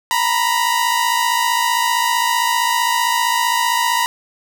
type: tone pair together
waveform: sawtooth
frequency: 932.4 / 987.8 Hz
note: A#5 / B5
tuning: 0 / 0 cents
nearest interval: minor second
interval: 100 cents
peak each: -14 dBFS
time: 0.11-4.06 s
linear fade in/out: 0 ms
effects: none